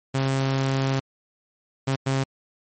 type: tone bursts at uneven times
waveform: sawtooth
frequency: 134.5 Hz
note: C3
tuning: 48 cents sharp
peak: -17 dBFS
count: 3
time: 0.14-1 / 1.87-1.96 / 2.06-2.24 s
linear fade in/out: 10 ms
effects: MP3 32 kbps